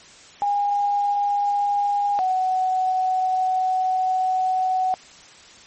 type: tone pair in turn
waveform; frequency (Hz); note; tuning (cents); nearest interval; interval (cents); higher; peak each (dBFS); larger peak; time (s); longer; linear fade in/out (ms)
sine; 814 / 746.7; G#5 / F#5; -35 / +16; minor second; 149; first; -18; neither; 0.42-2.19 / 2.19-4.94; second; 0
effects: white hiss -46 dBFS RMS until 5.66 s + MP3 32 kbps